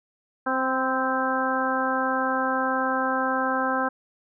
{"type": "harmonic tone with a mistuned harmonic", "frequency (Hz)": 261.6, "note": "C4", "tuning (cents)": 0, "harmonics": [1, 2, 3, 4, 5, 6], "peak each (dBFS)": [-29, -29, -29, -29, -29, -29], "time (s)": [0.46, 3.89], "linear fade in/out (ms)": 10, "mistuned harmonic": 4, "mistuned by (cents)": -20, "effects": []}